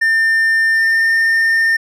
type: tone with pitch glide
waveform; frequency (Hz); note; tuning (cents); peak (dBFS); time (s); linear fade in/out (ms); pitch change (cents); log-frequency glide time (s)
triangle; 1800 to 1812.5; A6 to A#6; +39 to -49; -9; 0.01-1.77; 10; +12; 0.72-1.11
effects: resampled to 32000 Hz